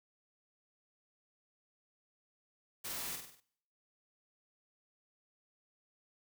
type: noise with echo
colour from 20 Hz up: white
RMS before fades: -42 dBFS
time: 2.84-3.16 s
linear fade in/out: 10 ms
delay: 49 ms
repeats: 5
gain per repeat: -5 dB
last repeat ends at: 3.405 s
effects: noise-tail reverb RT60 0.7 s tail -23 dB re dry